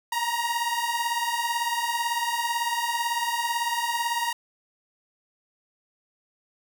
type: beating tone pair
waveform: sawtooth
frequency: 932.3 / 950.3 Hz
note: A#5 / A#5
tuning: 0 / +33 cents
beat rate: 18 Hz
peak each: -24 dBFS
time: 0.12-4.33 s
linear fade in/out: 5 ms
effects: none